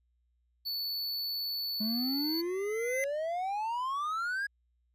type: tone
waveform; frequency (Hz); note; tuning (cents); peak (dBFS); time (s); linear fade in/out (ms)
square; 4459; C#8; +9; -33; 0.65-2.42; 20
type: exponential sweep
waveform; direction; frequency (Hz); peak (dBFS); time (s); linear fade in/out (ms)
triangle; up; 210.2 to 1671; -29; 1.8-4.47; 10
type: tone with exponential growth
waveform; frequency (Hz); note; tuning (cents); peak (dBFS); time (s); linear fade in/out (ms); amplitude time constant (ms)
square; 2049; C7; -37; -31; 1.84-3.04; 0; 260
effects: added 60 Hz sine -70 dBFS peak until 4.94 s + resampled to 32000 Hz